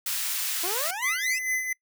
white high-pass noise, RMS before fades -29 dBFS, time 0.06-0.91 s, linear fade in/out 5 ms, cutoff 1500 Hz, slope 12 dB/octave
20% pulse exponential sweep, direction up, 332.4 to 2743 Hz, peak -26 dBFS, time 0.63-1.39 s, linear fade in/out 10 ms
square tone with tremolo, 2027 Hz, B6, 45 cents sharp, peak -24 dBFS, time 1.02-1.73 s, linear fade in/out 5 ms, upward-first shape sine, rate 4.4 Hz, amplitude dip 55%
effects noise-tail reverb RT60 0.1 s tail -23 dB re dry

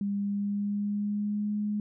sine tone with pitch glide, 201.1 to 208.7 Hz, G3 to G#3, +44 to +9 cents, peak -27 dBFS, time 0.01-1.8 s, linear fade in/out 2 ms, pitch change +65 cents, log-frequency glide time 0.17-1.53 s, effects none

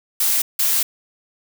blue noise bursts at uneven times, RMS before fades -18 dBFS, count 2, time 0.2-0.42 / 0.59-0.83 s, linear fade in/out 5 ms, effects none

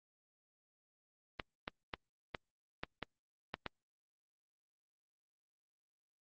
clicks, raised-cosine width 0.3 ms, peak -21 dBFS, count 8, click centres 1.398 / 1.679 / 1.938 / 2.348 / 2.835 / 3.027 / 3.541 / 3.663 s, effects low-pass 4000 Hz 12 dB/octave + Opus 24 kbps

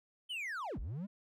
triangle linear two-way sweep, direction down then up, 3136 to 36.33 to 212.6 Hz, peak -36 dBFS, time 0.29-1.07 s, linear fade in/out 20 ms, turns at 0.79 s, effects none

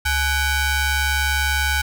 sawtooth ring-modulated tone, 780 Hz, G5, 9 cents flat, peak -11 dBFS, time 0.05-1.82 s, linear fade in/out 10 ms, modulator 710 Hz, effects none

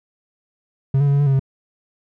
triangle tone with pitch steps, 135.5 / 143 / 140.4 / 141.6 / 144.7 / 136.4 / 134.3 Hz, C#3 / D3 / C#3 / C#3 / D3 / C#3 / C3, -39 / -46 / +22 / +37 / -25 / -28 / +46 cents, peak -11 dBFS, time 0.94-1.395 s, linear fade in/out 5 ms, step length 65 ms, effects none

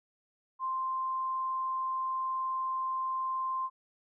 sine tone, 1046.5 Hz, C6, in tune, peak -30 dBFS, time 0.59-3.7 s, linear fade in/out 50 ms, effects none

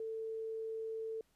sine tone, 445.1 Hz, A4, 20 cents sharp, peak -38 dBFS, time 0-1.21 s, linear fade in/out 2 ms, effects pink hiss -75 dBFS RMS until 1.35 s + resampled to 32000 Hz

